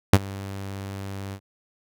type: tone with ADSR envelope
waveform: sawtooth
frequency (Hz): 98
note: G2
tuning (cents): 0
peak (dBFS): -4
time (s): 0.13-1.4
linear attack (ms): 5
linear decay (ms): 43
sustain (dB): -24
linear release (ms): 68
effects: none